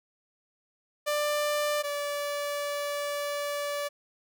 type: tone pair in turn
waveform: sawtooth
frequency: 592 / 578.5 Hz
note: D5 / D5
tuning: +14 / -26 cents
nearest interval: unison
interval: 40 cents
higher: first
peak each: -22 / -26 dBFS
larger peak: first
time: 1.06-1.83 / 1.83-3.89 s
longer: second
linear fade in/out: 20 ms
effects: none